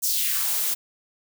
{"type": "noise with high-pass filter sweep", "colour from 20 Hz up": "blue", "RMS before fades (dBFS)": -24, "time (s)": [0.02, 0.75], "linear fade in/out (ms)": 20, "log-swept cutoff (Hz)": [6700, 220], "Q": 2, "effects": []}